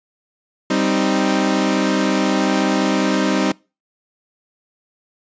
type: chord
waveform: sawtooth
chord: C minor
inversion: second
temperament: equal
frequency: 196 / 261.6 / 311.1 Hz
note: G3 / C4 / Eb4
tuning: 0 / 0 / 0 cents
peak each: -16 dBFS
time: 0.7-3.52 s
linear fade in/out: 5 ms
effects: noise-tail reverb RT60 0.3 s tail -25 dB re dry + resampled to 16000 Hz